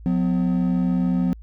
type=tone pair together; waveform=triangle; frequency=180 / 253.5 Hz; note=F#3 / B3; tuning=-47 / +45 cents; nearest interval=tritone; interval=592 cents; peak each=-17 / -20 dBFS; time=0.06-1.33 s; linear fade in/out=0 ms; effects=tanh soft clip ceiling -10 dBFS + added 55 Hz sine -38 dBFS peak until 1.42 s